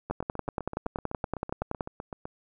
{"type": "two click trains", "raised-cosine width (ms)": 1, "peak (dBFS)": [-22, -15], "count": [18, 19], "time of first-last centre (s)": [[0.1, 2.255], [0.11, 1.808]], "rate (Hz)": [7.89, 10.6], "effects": []}